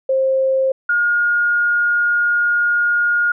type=tone pair in turn; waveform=sine; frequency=530 / 1427.2 Hz; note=C5 / F6; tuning=+22 / +37 cents; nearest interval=octave + perfect fourth; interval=1715 cents; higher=second; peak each=-13 dBFS; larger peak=neither; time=0.09-0.72 / 0.89-3.32 s; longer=second; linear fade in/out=5 ms; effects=none